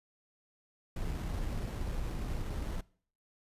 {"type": "noise with sample-and-hold", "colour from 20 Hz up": "brown", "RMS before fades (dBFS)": -36, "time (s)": [0.96, 2.81], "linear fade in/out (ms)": 5, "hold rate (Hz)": 4900, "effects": ["noise-tail reverb RT60 0.5 s tail -22 dB re dry", "resampled to 32000 Hz"]}